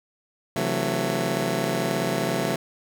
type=chord; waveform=15% pulse; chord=F# half-diminished seventh; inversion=second; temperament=just; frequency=133.2 / 166.5 / 185 / 222 Hz; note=C3 / E3 / F#3 / A3; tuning=+31 / +18 / 0 / +16 cents; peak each=-23 dBFS; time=0.56-2.56 s; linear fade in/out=2 ms; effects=none